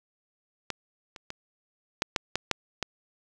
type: clicks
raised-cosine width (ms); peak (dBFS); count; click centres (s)
0.2; -13 / -25 / -19 / -7 / -7 / -9 / -6 / -11; 8; 0.703 / 1.162 / 1.304 / 2.021 / 2.162 / 2.356 / 2.513 / 2.827
effects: none